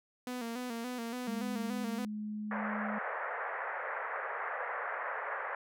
sawtooth tone with vibrato, 240 Hz, B3, 49 cents flat, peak -33 dBFS, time 0.27-2.05 s, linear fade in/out 2 ms, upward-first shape square, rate 3.5 Hz, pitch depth 67 cents each way
sine tone with pitch glide, 207.7 to 211.6 Hz, G#3 to G#3, 0 to +33 cents, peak -36 dBFS, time 1.27-2.99 s, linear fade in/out 10 ms, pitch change +33 cents, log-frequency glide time 1.71-2.06 s
white band-pass noise, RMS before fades -38 dBFS, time 2.51-5.55 s, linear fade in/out 2 ms, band 470 to 1900 Hz, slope 48 dB/octave
effects none

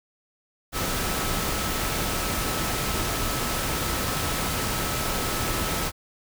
sine tone in noise, 1300 Hz, E6, 24 cents flat, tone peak -36 dBFS, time 0.72-5.92 s, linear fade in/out 50 ms, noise pink, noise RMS -27 dBFS, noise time 0.72-5.92 s, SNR -12 dB, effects none

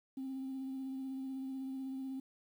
sine tone with vibrato, 265.5 Hz, C4, 25 cents sharp, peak -37 dBFS, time 0.17-2.2 s, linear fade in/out 5 ms, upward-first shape triangle, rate 16 Hz, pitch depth 24 cents each way, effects tanh soft clip ceiling -36 dBFS + 11-bit

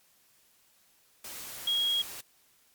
sine tone in noise, 3288 Hz, G#7, 18 cents flat, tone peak -25 dBFS, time 1.67-2.02 s, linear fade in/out 5 ms, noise white, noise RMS -42 dBFS, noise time 1.24-2.21 s, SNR +14 dB, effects white hiss -65 dBFS RMS until 2.74 s + MP3 96 kbps

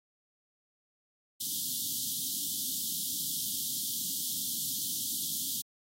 white band-stop noise, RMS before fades -34 dBFS, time 1.4-5.62 s, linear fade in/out 10 ms, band 310 to 3100 Hz, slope 96 dB/octave, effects high-pass 150 Hz 12 dB/octave + AAC 48 kbps

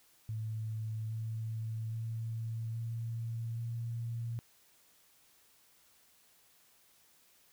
sine tone with pitch steps, 110 / 111.6 / 113.22 / 114.87 / 116.54 Hz, A2 / A2 / A2 / A#2 / A#2, 0 / +25 / +50 / -25 / 0 cents, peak -35 dBFS, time 0.29-4.39 s, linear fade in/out 0 ms, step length 820 ms, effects white hiss -66 dBFS RMS until 7.52 s

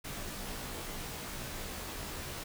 pink noise with comb filter, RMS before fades -41 dBFS, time 0.04-2.44 s, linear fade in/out 10 ms, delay 18 ms, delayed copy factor -1, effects none

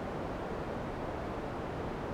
white low-pass noise, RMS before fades -38 dBFS, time 0-2.13 s, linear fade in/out 0 ms, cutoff 680 Hz, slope 12 dB/octave, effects none

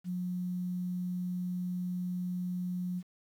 sine tone, 180 Hz, F#3, 47 cents flat, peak -32 dBFS, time 0.04-3.03 s, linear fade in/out 50 ms, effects 10-bit

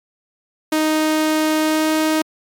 sawtooth tone with pitch glide, 311.1 to 313.1 Hz, D#4 to D#4, 0 to +11 cents, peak -11 dBFS, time 0.72-2.22 s, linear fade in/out 5 ms, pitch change +11 cents, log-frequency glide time 1.61-1.91 s, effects MP3 96 kbps

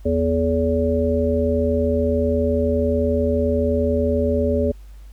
harmonic tone with a mistuned harmonic, 81.5 Hz, E2, 19 cents flat, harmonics 1 / 3 / 5 / 7, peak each -22 / -22 / -22 / -22 dBFS, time 0.05-4.72 s, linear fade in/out 10 ms, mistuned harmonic 5, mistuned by +65 cents, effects added 50 Hz sine -37 dBFS peak until 5.12 s + pink hiss -57 dBFS RMS until 5.12 s

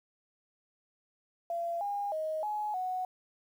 sine tone with pitch steps, 682 / 811 / 627 / 843 / 739 Hz, F5 / G#5 / D#5 / G#5 / F#5, -41 / -41 / +13 / +26 / -2 cents, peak -31 dBFS, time 1.5-3.05 s, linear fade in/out 2 ms, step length 310 ms, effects 10-bit

